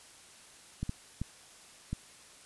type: clicks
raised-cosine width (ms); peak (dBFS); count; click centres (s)
5; -21; 4; 0.83 / 0.894 / 1.216 / 1.93
effects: white hiss -55 dBFS RMS until 2.45 s + resampled to 24000 Hz